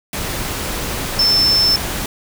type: tone in noise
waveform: sine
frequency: 5300 Hz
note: E8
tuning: 9 cents sharp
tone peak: -11 dBFS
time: 1.19-1.76 s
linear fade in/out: 2 ms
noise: pink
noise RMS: -23 dBFS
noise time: 0.13-2.06 s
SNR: +9 dB
effects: none